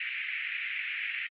pink band-pass noise, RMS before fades -35 dBFS, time 0-1.27 s, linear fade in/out 5 ms, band 1900 to 2600 Hz, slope 48 dB/octave, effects AAC 32 kbps

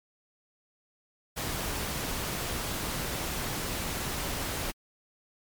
pink noise, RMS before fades -33 dBFS, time 1.36-4.72 s, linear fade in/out 20 ms, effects MP3 96 kbps

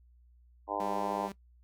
harmonic tone, 101.8 Hz, G#2, 34 cents flat, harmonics 3 / 4 / 5 / 6 / 7 / 8 / 9 / 10, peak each -42 / -43 / -42 / -39 / -41 / -37 / -37 / -40 dBFS, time 0.67-1.3 s, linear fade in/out 50 ms
sawtooth tone, 196.4 Hz, G3, 4 cents sharp, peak -36 dBFS, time 0.8-1.32 s, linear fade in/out 2 ms
effects noise-tail reverb RT60 0.1 s tail -18 dB re dry + added 60 Hz sine -58 dBFS peak until 1.63 s

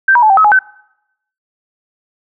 sine tone with pitch steps, 1565 / 962 / 864 / 778 / 1282 / 837 / 1527 Hz, G6 / B5 / A5 / G5 / E6 / G#5 / G6, -3 / -46 / -32 / -13 / -49 / +13 / -46 cents, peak -5 dBFS, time 0.08-0.591 s, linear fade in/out 5 ms, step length 73 ms, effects noise-tail reverb RT60 0.8 s tail -24 dB re dry

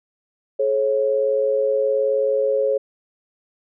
sine tone pair together, 426.5 / 545.4 Hz, G#4 / C#5, +46 / -28 cents, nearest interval major third, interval 426 cents, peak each -21 / -18 dBFS, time 0.59-2.78 s, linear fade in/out 10 ms, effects none

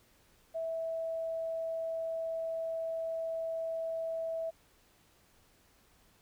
sine tone, 654 Hz, E5, 14 cents flat, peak -33 dBFS, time 0.54-4.51 s, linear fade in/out 20 ms, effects pink hiss -66 dBFS RMS until 6.21 s

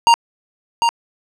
square tone with echo, 932.3 Hz, A#5, in tune, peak -8 dBFS, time 0.07-0.14 s, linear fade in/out 0 ms, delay 750 ms, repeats 1, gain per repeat -5 dB, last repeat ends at 0.89 s, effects low-pass 7000 Hz 12 dB/octave

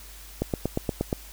click train, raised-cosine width 2 ms, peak -11 dBFS, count 7, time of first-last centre 0.42-1.128 s, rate 8.47 Hz, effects added 50 Hz sine -45 dBFS peak until 1.32 s + white hiss -47 dBFS RMS until 1.32 s

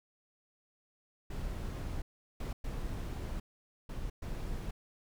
brown noise bursts at uneven times, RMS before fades -38 dBFS, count 5, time 1.3-2.02 / 2.4-2.53 / 2.64-3.4 / 3.89-4.1 / 4.22-4.71 s, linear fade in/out 5 ms, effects none

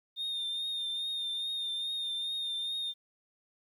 sine tone with vibrato, 3646 Hz, A#7, 39 cents flat, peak -30 dBFS, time 0.16-2.94 s, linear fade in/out 50 ms, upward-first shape triangle, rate 2.4 Hz, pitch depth 40 cents each way, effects tanh soft clip ceiling -31 dBFS + 11-bit

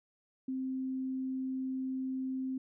sine tone, 261.6 Hz, C4, in tune, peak -33 dBFS, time 0.48-2.58 s, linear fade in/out 5 ms, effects none

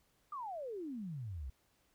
sine exponential sweep, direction down, 1235 to 60.3 Hz, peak -40 dBFS, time 0.32-1.5 s, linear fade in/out 5 ms, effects pink hiss -74 dBFS RMS until 1.94 s

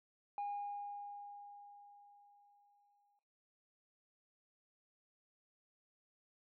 sine tone with exponential decay, 815 Hz, G#5, 33 cents flat, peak -35 dBFS, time 0.38-3.19 s, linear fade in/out 1 ms, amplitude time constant 610 ms, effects noise-tail reverb RT60 0.4 s tail -17 dB re dry + tanh soft clip ceiling -36 dBFS

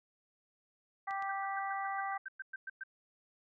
harmonic tone, 392 Hz, G4, in tune, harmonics 2 / 3 / 4 / 5, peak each -37 / -40 / -48 / -43 dBFS, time 1.07-2.18 s, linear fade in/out 10 ms
clicks, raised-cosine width 0.2 ms, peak -35 dBFS, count 2, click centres 1.109 / 1.224 s
sine tone bursts, 1557 Hz, G6, 12 cents flat, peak -39 dBFS, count 12, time 1.29-2.836 s, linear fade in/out 5 ms, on 28 ms, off 110 ms
effects none

